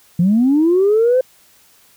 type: linear sweep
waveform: sine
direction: up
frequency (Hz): 164.81 to 523.3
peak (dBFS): -9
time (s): 0.19-1.21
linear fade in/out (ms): 5
effects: tanh soft clip ceiling -6 dBFS + white hiss -51 dBFS RMS until 1.96 s